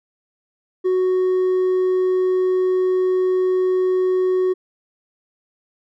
sine tone with hard clipping, 370 Hz, F#4, in tune, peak -16 dBFS, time 0.84-4.54 s, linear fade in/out 20 ms, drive 2 dB, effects none

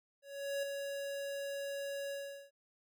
square tone with ADSR envelope, 559 Hz, C#5, 14 cents sharp, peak -34 dBFS, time 0.22-2.51 s, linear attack 410 ms, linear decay 3 ms, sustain -5 dB, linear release 400 ms, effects none

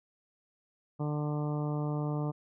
harmonic tone, 148.8 Hz, D3, 23 cents sharp, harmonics 1 / 2 / 3 / 4 / 5 / 6 / 7 / 8, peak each -31 / -37 / -41 / -43 / -45 / -47 / -48 / -49 dBFS, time 0.99-2.32 s, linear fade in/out 20 ms, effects none

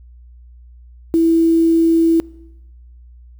sine tone with quantisation, 329.6 Hz, E4, in tune, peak -10 dBFS, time 1.14-2.2 s, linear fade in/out 0 ms, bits 6, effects noise-tail reverb RT60 1.0 s tail -24 dB re dry + added 60 Hz sine -39 dBFS peak until 3.39 s

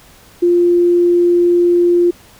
sine tone, 349.2 Hz, F4, in tune, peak -8 dBFS, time 0.42-2.11 s, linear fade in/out 10 ms, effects pink hiss -44 dBFS RMS until 2.39 s

